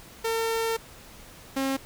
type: tone pair in turn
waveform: sawtooth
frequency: 453.1 / 269.4 Hz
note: A#4 / C#4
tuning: -49 / -49 cents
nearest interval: major sixth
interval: 900 cents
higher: first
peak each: -21 dBFS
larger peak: neither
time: 0.24-0.77 / 1.56-1.77 s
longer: first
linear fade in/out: 10 ms
effects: pink hiss -48 dBFS RMS until 1.85 s